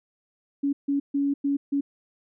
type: tone bursts at uneven times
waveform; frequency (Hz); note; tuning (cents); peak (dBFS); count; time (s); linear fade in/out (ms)
sine; 281.2; C#4; +25; -21; 5; 0.63-0.73 / 0.88-1 / 1.14-1.34 / 1.44-1.57 / 1.72-1.81; 10
effects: none